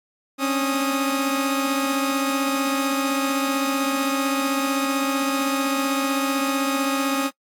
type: tone cluster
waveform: sawtooth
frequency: 271.9 / 287.6 / 1248 Hz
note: C#4 / D4 / D#6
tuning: -33 / -36 / +5 cents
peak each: -18 / -26 / -23 dBFS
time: 0.38-7.31 s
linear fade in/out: 50 ms
effects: noise-tail reverb RT60 0.1 s tail -24 dB re dry + AAC 64 kbps